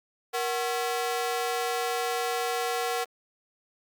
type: ring-modulated tone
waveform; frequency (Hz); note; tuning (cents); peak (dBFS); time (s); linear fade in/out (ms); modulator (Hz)
sawtooth; 610; D#5; -34; -20; 0.33-3.05; 20; 138
effects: Opus 48 kbps